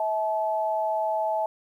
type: tone pair together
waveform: sine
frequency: 646.5 / 863 Hz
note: E5 / A5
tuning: -34 / -34 cents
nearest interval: perfect fourth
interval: 500 cents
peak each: -26 dBFS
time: 0-1.46 s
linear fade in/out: 2 ms
effects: 10-bit